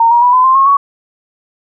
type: tone with pitch steps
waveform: sine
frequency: 919 / 949.8 / 981.6 / 1014.4 / 1048.4 / 1083.5 / 1119.7 Hz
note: A#5 / A#5 / B5 / B5 / C6 / C#6 / C#6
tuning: -25 / +32 / -11 / +46 / +3 / -40 / +17 cents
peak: -5 dBFS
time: 0-0.77 s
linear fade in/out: 5 ms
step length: 110 ms
effects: none